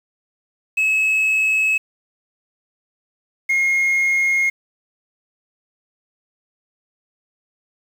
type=tone pair in turn; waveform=sine; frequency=2581 / 2146 Hz; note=E7 / C7; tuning=-37 / +43 cents; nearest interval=minor third; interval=320 cents; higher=first; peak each=-12 dBFS; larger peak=neither; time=0.77-1.78 / 3.49-4.5 s; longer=neither; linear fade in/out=10 ms; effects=tanh soft clip ceiling -14 dBFS + 7-bit